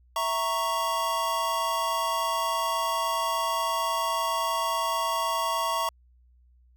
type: chord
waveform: square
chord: A# diminished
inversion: second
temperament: equal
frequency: 659.3 / 932.3 / 1108.7 Hz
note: E5 / A#5 / C#6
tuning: 0 / 0 / 0 cents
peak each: -33 / -30 / -29 dBFS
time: 0.16-5.89 s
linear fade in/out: 2 ms
effects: added 61 Hz sine -56 dBFS peak until 6.76 s